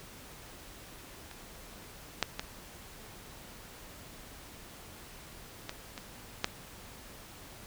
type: clicks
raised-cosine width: 0.2 ms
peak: -30 / -9 / -16 / -19 / -23 / -10 dBFS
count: 6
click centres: 1.313 / 2.227 / 2.395 / 5.694 / 5.978 / 6.444 s
effects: pink hiss -50 dBFS RMS until 7.66 s